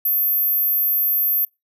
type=tone; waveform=sine; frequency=13420 Hz; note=G#9; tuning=17 cents sharp; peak=-16 dBFS; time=0.05-1.45 s; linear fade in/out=5 ms; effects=noise-tail reverb RT60 0.2 s tail -24 dB re dry